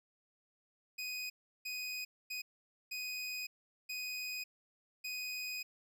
25% pulse tone bursts at uneven times, 2497 Hz, D#7, 6 cents sharp, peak -35 dBFS, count 6, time 0.98-1.3 / 1.65-2.05 / 2.3-2.42 / 2.91-3.47 / 3.89-4.44 / 5.04-5.63 s, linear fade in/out 10 ms, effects none

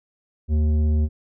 sine tone with tanh clipping, 76.4 Hz, D#2, 31 cents flat, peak -18 dBFS, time 0.48-1.09 s, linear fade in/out 50 ms, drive 10 dB, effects none

